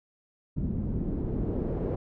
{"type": "noise with low-pass filter sweep", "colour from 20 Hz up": "pink", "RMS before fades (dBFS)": -30, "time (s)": [0.56, 1.96], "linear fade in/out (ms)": 10, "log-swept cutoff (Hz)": [200, 460], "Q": 1.5, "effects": []}